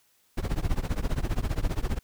brown noise with tremolo, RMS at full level -23 dBFS, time 0.37-1.99 s, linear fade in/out 10 ms, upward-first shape triangle, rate 15 Hz, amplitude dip 100%, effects white hiss -66 dBFS RMS until 2.03 s

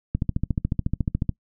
click train, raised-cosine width 5 ms, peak -10 dBFS, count 17, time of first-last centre 0.15-1.293 s, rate 14 Hz, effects noise-tail reverb RT60 0.1 s tail -22 dB re dry

